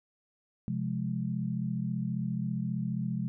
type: chord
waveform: sine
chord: F minor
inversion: second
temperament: just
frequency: 130.96 / 174.61 / 209.5 Hz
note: C3 / F3 / Ab3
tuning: +2 / 0 / +15 cents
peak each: -34 dBFS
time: 0.68-3.28 s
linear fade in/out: 0 ms
effects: none